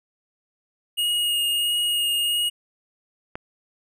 square tone with vibrato, 2864 Hz, F7, 43 cents sharp, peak -21 dBFS, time 0.97-2.5 s, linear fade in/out 20 ms, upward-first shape sine, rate 1.5 Hz, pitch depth 12 cents each way
click, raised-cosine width 0.5 ms, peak -16 dBFS, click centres 3.355 s
effects none

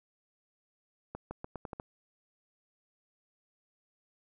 accelerating click train, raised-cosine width 1 ms, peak -25 dBFS, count 7, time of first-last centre 1.15-1.799 s, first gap 160 ms, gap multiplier 0.84, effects none

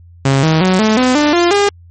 sawtooth tone with pitch steps, 136 / 158.95 / 185.78 / 217.1 / 253.8 / 296.6 / 346.7 / 405.2 Hz, C#3 / D#3 / F#3 / A3 / B3 / D4 / F4 / G#4, -33 / +37 / +7 / -23 / +47 / +17 / -13 / -43 cents, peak -5 dBFS, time 0.25-1.69 s, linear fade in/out 5 ms, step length 180 ms, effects added 86 Hz sine -37 dBFS peak until 1.9 s + MP3 32 kbps

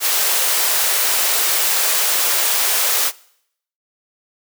white high-pass noise, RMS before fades -17 dBFS, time 0-3.12 s, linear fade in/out 50 ms, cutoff 420 Hz, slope 24 dB/octave, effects noise-tail reverb RT60 0.7 s tail -22 dB re dry

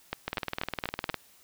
two click trains, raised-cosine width 0.3 ms, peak -14 / -14 dBFS, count 5 / 18, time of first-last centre 0.13-1.099 / 0.28-1.143 s, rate 4.13 / 19.7 Hz, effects white hiss -59 dBFS RMS until 1.43 s

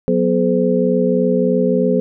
sine tone cluster, 182.9 / 246.2 / 426.3 / 513 Hz, F#3 / B3 / G#4 / C5, -20 / -5 / +45 / -34 cents, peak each -18 dBFS, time 0.08-2 s, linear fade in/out 0 ms, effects none

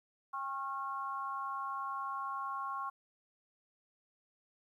sine tone with amplitude modulation, 1090 Hz, C#6, 29 cents flat, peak -32 dBFS, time 0.33-2.9 s, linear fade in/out 10 ms, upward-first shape sine, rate 289 Hz, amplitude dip 90%, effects 12-bit

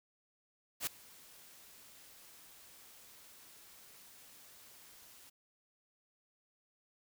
white noise with ADSR envelope, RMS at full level -34 dBFS, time 0.8-5.3 s, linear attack 68 ms, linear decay 6 ms, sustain -24 dB, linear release 10 ms, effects none

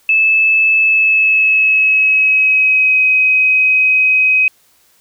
sine tone with pitch glide, 2615 to 2527 Hz, E7 to D#7, -15 to +26 cents, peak -8 dBFS, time 0.09-4.48 s, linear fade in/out 2 ms, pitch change -59 cents, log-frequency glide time 0.77-3.01 s, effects white hiss -53 dBFS RMS until 5 s

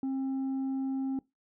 sine tone with tanh clipping, 267.1 Hz, C4, 36 cents sharp, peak -30 dBFS, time 0.03-1.19 s, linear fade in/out 2 ms, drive 3 dB, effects noise-tail reverb RT60 0.2 s tail -21 dB re dry

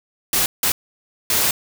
white noise bursts at uneven times, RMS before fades -18 dBFS, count 3, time 0.33-0.46 / 0.63-0.72 / 1.3-1.51 s, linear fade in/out 2 ms, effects none

